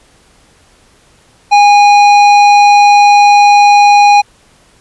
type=tone with hard clipping; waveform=triangle; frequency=820 Hz; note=G#5; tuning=22 cents flat; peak=-4 dBFS; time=1.51-4.22 s; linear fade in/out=20 ms; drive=15 dB; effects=pink hiss -47 dBFS RMS until 4.8 s + resampled to 24000 Hz